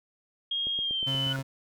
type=tone with pitch glide; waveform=sine; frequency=3252 to 3017 Hz; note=G#7 to F#7; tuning=-37 to +33 cents; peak=-27 dBFS; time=0.51-1.33 s; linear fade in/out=5 ms; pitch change=-130 cents; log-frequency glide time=0.8-1.18 s
type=click train; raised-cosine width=2 ms; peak=-30 dBFS; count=7; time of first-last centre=0.67-1.389 s; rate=8.35 Hz
type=tone; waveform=35% pulse; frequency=134.8 Hz; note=C#3; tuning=48 cents flat; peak=-29 dBFS; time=1.06-1.43 s; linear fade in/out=20 ms
type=tone with exponential growth; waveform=sine; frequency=1459 Hz; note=F#6; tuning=25 cents flat; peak=-30 dBFS; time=1.18-1.36 s; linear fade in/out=0 ms; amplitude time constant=38 ms
effects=none